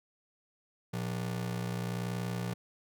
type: ring-modulated tone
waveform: 45% pulse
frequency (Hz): 146.83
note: D3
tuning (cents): 0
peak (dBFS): -30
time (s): 0.93-2.54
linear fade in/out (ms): 10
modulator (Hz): 30.5
effects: none